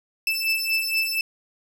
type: beating tone pair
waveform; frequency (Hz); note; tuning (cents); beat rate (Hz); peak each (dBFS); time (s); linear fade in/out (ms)
30% pulse; 2637 / 2641.2; E7 / E7; 0 / +3; 4.2; -22; 0.27-1.21; 2
effects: none